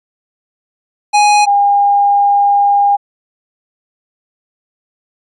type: tone pair in turn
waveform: square / sine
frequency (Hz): 830.6 / 808.4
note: G#5 / G#5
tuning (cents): 0 / -47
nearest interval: unison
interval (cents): 47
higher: first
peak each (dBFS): -7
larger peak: neither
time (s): 1.13-1.46 / 1.46-2.97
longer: second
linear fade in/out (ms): 20
effects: resampled to 22050 Hz